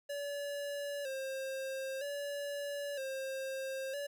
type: tone with vibrato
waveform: square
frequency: 552 Hz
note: C#5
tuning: 7 cents flat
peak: -38 dBFS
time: 0.09-4.07 s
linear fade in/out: 10 ms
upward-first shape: square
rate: 0.52 Hz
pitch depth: 62 cents each way
effects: 12-bit